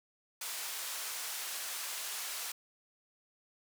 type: band-pass noise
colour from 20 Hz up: white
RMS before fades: -40 dBFS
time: 0.41-2.52 s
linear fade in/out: 5 ms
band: 730 to 13000 Hz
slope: 12 dB/octave
effects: none